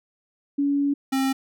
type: tone pair in turn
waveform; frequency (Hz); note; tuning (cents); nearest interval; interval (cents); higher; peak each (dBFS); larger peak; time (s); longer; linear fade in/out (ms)
sine / square; 283.2 / 267.3; C#4 / C4; +37 / +37; minor second; 100; first; -19 / -21; first; 0.58-0.94 / 1.12-1.33; first; 10
effects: none